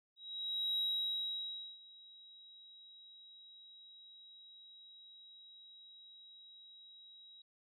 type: tone with ADSR envelope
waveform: sine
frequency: 3838 Hz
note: A#7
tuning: 50 cents sharp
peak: -31 dBFS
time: 0.16-7.42 s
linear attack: 620 ms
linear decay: 1000 ms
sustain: -24 dB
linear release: 4 ms
effects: tanh soft clip ceiling -29 dBFS